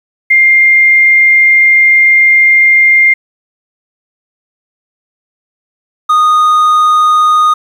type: tone pair in turn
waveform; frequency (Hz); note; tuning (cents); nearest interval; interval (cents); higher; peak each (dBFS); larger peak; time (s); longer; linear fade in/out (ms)
sine / triangle; 2109 / 1235.7; C7 / D#6; +13 / -12; major sixth; 925; first; -3; neither; 0.3-3.14 / 6.09-7.54; first; 10
effects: 7-bit